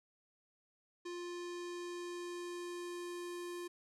square tone with low-pass filter sweep, 350.7 Hz, F4, 7 cents sharp, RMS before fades -44 dBFS, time 1.05-3.68 s, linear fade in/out 10 ms, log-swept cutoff 6400 to 11000 Hz, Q 1.3, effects none

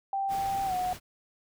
sine tone with pitch glide, 784 to 731.5 Hz, G5 to F#5, 0 to -20 cents, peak -27 dBFS, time 0.13-0.93 s, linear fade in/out 2 ms, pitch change -120 cents, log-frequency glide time 0.65-0.74 s
pink noise, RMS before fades -42 dBFS, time 0.28-1 s, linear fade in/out 50 ms
effects none

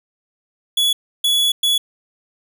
45% pulse tone bursts at uneven times, 3393 Hz, G#7, 36 cents sharp, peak -14 dBFS, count 3, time 0.77-0.93 / 1.24-1.52 / 1.63-1.78 s, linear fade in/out 5 ms, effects none

